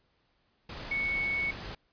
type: tone in noise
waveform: sine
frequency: 2217 Hz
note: C#7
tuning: in tune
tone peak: -28 dBFS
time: 0.91-1.51 s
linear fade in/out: 5 ms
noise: pink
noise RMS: -41 dBFS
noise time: 0.69-1.75 s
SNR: +10 dB
effects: pink hiss -72 dBFS RMS until 1.92 s + resampled to 11025 Hz